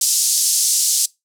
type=band-pass noise; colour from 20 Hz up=pink; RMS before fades=-17 dBFS; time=0.01-1.06 s; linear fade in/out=5 ms; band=5300 to 11000 Hz; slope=24 dB/octave; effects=noise-tail reverb RT60 0.2 s tail -22 dB re dry